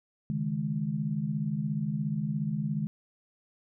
sine chord, C# suspended second, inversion none, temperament equal with one note detuned, 138.59 / 155.56 / 209.8 Hz, C#3 / D#3 / G#3, 0 / 0 / +18 cents, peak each -35 / -31 / -32 dBFS, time 0.3-2.87 s, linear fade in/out 0 ms, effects none

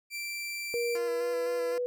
sawtooth tone, 2348 Hz, D7, 1 cent flat, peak -31 dBFS, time 0.1-0.99 s, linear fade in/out 50 ms
sine tone with pitch glide, 474.2 to 492.3 Hz, A#4 to B4, +30 to -6 cents, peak -28 dBFS, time 0.74-1.86 s, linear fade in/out 0 ms, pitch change +64 cents, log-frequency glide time 1-1.36 s
10% pulse tone with vibrato, 341.4 Hz, F4, 39 cents flat, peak -30 dBFS, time 0.95-1.78 s, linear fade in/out 2 ms, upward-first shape square, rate 3.9 Hz, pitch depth 20 cents each way
effects none

